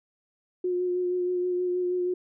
sine tone with vibrato, 359.8 Hz, F#4, 48 cents flat, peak -24 dBFS, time 0.64-2.14 s, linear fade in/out 5 ms, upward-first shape sine, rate 6.3 Hz, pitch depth 18 cents each way, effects none

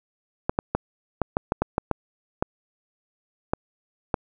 clicks, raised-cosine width 1 ms, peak -7 dBFS, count 12, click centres 0.495 / 0.589 / 0.75 / 1.217 / 1.369 / 1.521 / 1.62 / 1.781 / 1.913 / 2.425 / 3.535 / 4.142 s, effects none

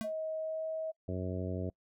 square tone with exponential decay, 222.1 Hz, A3, 16 cents sharp, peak -32 dBFS, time 0.01-0.13 s, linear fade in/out 0 ms, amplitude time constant 26 ms
sine tone with pitch glide, 633 to 638.1 Hz, D#5 to D#5, +30 to +44 cents, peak -34 dBFS, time 0.03-0.92 s, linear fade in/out 20 ms, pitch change +14 cents, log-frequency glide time 0.39-0.66 s
harmonic tone, 92 Hz, F#2, 9 cents flat, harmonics 1 / 2 / 3 / 4 / 5 / 6 / 7, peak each -37 / -40 / -42 / -43 / -44 / -45 / -45 dBFS, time 1.08-1.7 s, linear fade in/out 5 ms
effects noise-tail reverb RT60 0.1 s tail -26 dB re dry

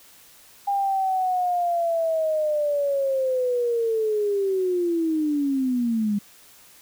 sine linear sweep, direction down, 806 to 200.3 Hz, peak -20 dBFS, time 0.67-6.19 s, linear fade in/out 10 ms, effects white hiss -51 dBFS RMS until 6.81 s

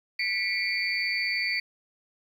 sine tone cluster, 1976 / 2182 / 2363 / 4557 Hz, B6 / C#7 / D7 / C#8, 0 / -28 / +10 / +47 cents, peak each -31 dBFS, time 0.19-1.6 s, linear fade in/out 5 ms, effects 9-bit

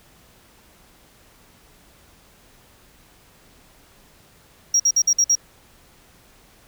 triangle tone bursts, 5650 Hz, F8, 19 cents sharp, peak -11 dBFS, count 6, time 4.74-5.353 s, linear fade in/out 5 ms, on 58 ms, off 53 ms, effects tanh soft clip ceiling -10 dBFS + pink hiss -53 dBFS RMS until 6.67 s

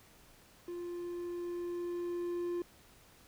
triangle tone with level ramp, 349.2 Hz, F4, in tune, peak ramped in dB -37 to -31 dBFS, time 0.68-2.62 s, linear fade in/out 2 ms, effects pink hiss -61 dBFS RMS until 3.27 s

